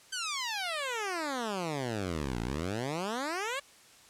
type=exponential two-way sweep; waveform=10% pulse; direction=down then up; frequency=1574 to 55.5 to 578 Hz; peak=-24 dBFS; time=0.12-3.6 s; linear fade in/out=10 ms; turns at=2.41 s; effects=white hiss -57 dBFS RMS until 4.09 s + low-pass 9000 Hz 12 dB/octave